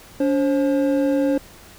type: tone pair together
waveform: triangle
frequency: 285.4 / 533 Hz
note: D4 / C5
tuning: -49 / +32 cents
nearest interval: major seventh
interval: 1081 cents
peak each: -16 / -19 dBFS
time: 0.2-1.38 s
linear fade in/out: 5 ms
effects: pink hiss -45 dBFS RMS until 1.78 s